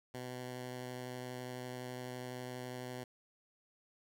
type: tone with vibrato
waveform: 10% pulse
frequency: 125.6 Hz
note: B2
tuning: 30 cents sharp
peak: -34 dBFS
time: 0.14-3.04 s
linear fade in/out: 5 ms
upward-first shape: sine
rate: 12 Hz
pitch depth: 9 cents each way
effects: none